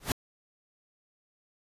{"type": "noise with exponential growth", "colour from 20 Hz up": "pink", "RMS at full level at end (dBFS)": -22, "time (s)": [0, 0.12], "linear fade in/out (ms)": 2, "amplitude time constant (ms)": 25, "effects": ["resampled to 32000 Hz"]}